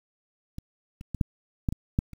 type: clicks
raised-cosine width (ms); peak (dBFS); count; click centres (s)
5; -23 / -28 / -19 / -10 / -12 / -19 / -10 / -30; 8; 0.584 / 1.011 / 1.147 / 1.212 / 1.688 / 1.725 / 1.989 / 2.133
effects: 8-bit